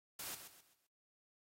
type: noise with echo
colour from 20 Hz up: white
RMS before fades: -45 dBFS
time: 0.19-0.35 s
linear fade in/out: 5 ms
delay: 130 ms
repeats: 4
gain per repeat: -9 dB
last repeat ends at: 0.87 s
effects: AAC 48 kbps